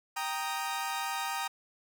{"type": "chord", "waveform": "sawtooth", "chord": "Eb major", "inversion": "first", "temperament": "equal", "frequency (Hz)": [784, 932.3, 1244.5], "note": ["G5", "Bb5", "Eb6"], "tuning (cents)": [0, 0, 0], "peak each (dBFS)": [-33, -32, -34], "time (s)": [0.16, 1.48], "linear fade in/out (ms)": 10, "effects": []}